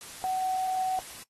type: tone in noise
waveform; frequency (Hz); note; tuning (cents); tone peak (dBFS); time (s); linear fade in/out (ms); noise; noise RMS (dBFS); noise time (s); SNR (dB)
sine; 750; F#5; +23; -26; 0.24-0.99; 0; white; -44; 0.01-1.23; +15
effects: noise-tail reverb RT60 0.1 s tail -18 dB re dry + AAC 32 kbps